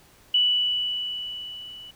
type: tone with level ramp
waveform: sine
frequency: 2960 Hz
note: F#7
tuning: in tune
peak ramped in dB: -16 to -40 dBFS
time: 0.34-1.91 s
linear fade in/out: 5 ms
effects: pink hiss -55 dBFS RMS until 1.95 s